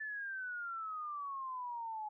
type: exponential sweep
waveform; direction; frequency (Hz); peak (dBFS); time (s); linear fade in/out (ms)
sine; down; 1760 to 841; -39; 0-2.09; 10
effects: none